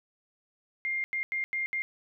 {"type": "tone bursts at uneven times", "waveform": "sine", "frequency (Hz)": 2114, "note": "C7", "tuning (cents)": 17, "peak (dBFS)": -28, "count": 5, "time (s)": [[0.85, 1.04], [1.13, 1.23], [1.32, 1.44], [1.53, 1.66], [1.73, 1.82]], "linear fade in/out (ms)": 0, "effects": []}